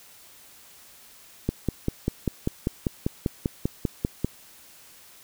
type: click train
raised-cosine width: 3 ms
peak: -10 dBFS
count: 15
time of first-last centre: 1.49-4.246 s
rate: 5.08 Hz
effects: white hiss -51 dBFS RMS until 5.23 s